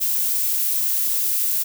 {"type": "noise", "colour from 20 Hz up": "violet", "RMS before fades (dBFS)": -21, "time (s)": [0, 1.64], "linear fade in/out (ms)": 20, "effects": []}